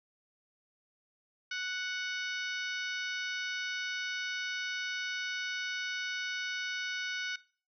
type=harmonic tone; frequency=740 Hz; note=F#5; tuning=in tune; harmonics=2 / 3 / 4 / 5 / 6 / 7 / 8; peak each=-37 / -41 / -43 / -45 / -47 / -48 / -49 dBFS; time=1.51-7.36 s; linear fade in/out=5 ms; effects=noise-tail reverb RT60 0.4 s tail -20 dB re dry